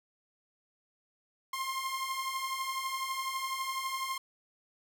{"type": "beating tone pair", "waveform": "sawtooth", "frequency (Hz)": [1052, 1064], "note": ["C6", "C6"], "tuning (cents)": [9, 29], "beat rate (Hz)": 12, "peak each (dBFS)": [-35, -31], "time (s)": [1.53, 4.18], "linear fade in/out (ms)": 5, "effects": []}